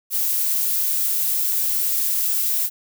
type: noise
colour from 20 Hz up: violet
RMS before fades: -21 dBFS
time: 0.1-2.7 s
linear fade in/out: 50 ms
effects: none